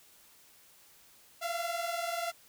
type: tone pair together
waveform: sawtooth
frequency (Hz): 676 / 696.6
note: E5 / F5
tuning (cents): +43 / -5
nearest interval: minor second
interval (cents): 52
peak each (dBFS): -31 / -33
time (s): 1.41-2.32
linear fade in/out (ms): 20
effects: white hiss -60 dBFS RMS until 2.48 s